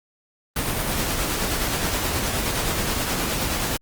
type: noise with tremolo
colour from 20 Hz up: pink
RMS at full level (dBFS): -23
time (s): 0.56-3.77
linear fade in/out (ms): 5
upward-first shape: sine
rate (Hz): 9.5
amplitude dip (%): 30
effects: Opus 32 kbps